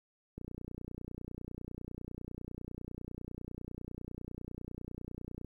click train, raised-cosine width 3 ms, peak -30 dBFS, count 153, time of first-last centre 0.38-5.447 s, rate 30 Hz, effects 11-bit

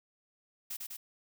blue noise with echo, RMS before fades -39 dBFS, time 0.7-0.77 s, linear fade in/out 10 ms, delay 100 ms, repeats 2, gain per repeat -2 dB, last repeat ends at 0.97 s, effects none

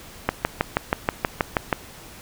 click train, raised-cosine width 0.5 ms, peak -3 dBFS, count 10, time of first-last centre 0.29-1.728 s, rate 6.26 Hz, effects pink hiss -43 dBFS RMS until 2.21 s

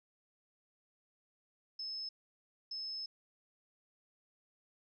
sine tone bursts at uneven times, 5210 Hz, E8, 21 cents flat, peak -39 dBFS, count 2, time 1.79-2.09 / 2.71-3.06 s, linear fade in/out 5 ms, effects none

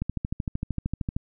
click train, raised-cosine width 5 ms, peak -15 dBFS, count 16, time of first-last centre 0.02-1.165 s, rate 13.1 Hz, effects none

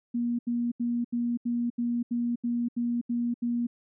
sine tone bursts, 238.4 Hz, A#3, 39 cents sharp, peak -25 dBFS, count 11, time 0.14-3.67 s, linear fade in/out 10 ms, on 250 ms, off 78 ms, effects none

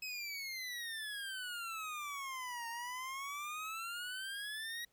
25% pulse exponential two-way sweep, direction down then up, 2568 to 920 to 1911 Hz, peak -37 dBFS, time 0.02-4.85 s, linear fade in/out 5 ms, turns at 2.68 s, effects pink hiss -75 dBFS RMS until 4.92 s

